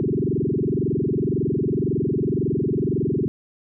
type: tone with frequency modulation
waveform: sine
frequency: 261.1 Hz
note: C4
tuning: 3 cents flat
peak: -19 dBFS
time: 0-3.28 s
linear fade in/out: 0 ms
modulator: 21.9 Hz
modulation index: 6.8
effects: none

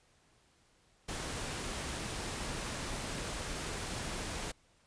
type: noise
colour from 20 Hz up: pink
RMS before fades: -39 dBFS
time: 1.08-4.52 s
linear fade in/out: 10 ms
effects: pink hiss -68 dBFS RMS until 4.86 s + resampled to 22050 Hz

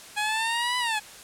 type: exponential two-way sweep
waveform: 15% pulse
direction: up then down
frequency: 830.6 to 1000 to 830.6 Hz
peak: -18 dBFS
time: 0.16-1 s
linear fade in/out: 20 ms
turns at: 0.78 s
effects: white hiss -45 dBFS RMS until 1.23 s + low-pass 10000 Hz 12 dB/octave

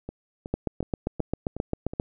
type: two click trains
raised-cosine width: 2 ms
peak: -12 / -21 dBFS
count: 12 / 6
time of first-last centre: 0.54-1.999 / 0.09-1.935 s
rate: 7.54 / 2.71 Hz
effects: none

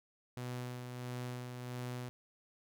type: tone with tremolo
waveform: sawtooth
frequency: 124.1 Hz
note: B2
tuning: 9 cents sharp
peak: -35 dBFS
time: 0.37-2.09 s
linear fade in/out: 0 ms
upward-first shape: sine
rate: 1.5 Hz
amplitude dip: 40%
effects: none

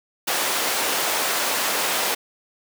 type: high-pass noise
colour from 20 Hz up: pink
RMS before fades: -23 dBFS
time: 0.27-2.15 s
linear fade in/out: 10 ms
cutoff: 520 Hz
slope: 12 dB/octave
effects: none

